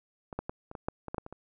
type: clicks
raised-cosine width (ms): 1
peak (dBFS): -26 / -18 / -20 / -29 / -25 / -16 / -24 / -20 / -18 / -28 / -29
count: 11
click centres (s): 0.328 / 0.39 / 0.495 / 0.714 / 0.752 / 0.885 / 1.083 / 1.145 / 1.182 / 1.264 / 1.326
effects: none